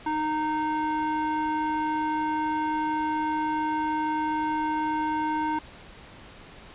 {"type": "tone with band-pass filter", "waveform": "square", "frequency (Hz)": 308.4, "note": "D#4", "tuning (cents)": -15, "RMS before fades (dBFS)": -27, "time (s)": [0.06, 5.59], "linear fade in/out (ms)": 5, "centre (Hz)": 880, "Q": 1.7, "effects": ["pink hiss -47 dBFS RMS until 6.74 s", "resampled to 8000 Hz"]}